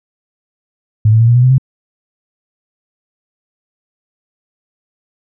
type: tone with pitch steps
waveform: sine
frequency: 107.8 / 111.54 / 115.4 / 119.4 / 123.54 / 127.83 / 132.26 Hz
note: A2 / A2 / A#2 / A#2 / B2 / C3 / C3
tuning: -35 / +24 / -17 / +42 / +1 / -40 / +19 cents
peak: -5 dBFS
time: 1.05-1.582 s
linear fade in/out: 5 ms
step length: 76 ms
effects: none